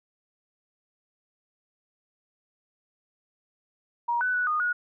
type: tone with pitch steps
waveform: sine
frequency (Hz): 948 / 1497 / 1476 / 1229 / 1452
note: A#5 / F#6 / F#6 / D#6 / F#6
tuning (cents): +29 / +20 / -5 / -22 / -33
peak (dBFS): -23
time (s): 4.08-4.73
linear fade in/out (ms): 10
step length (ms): 130
effects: none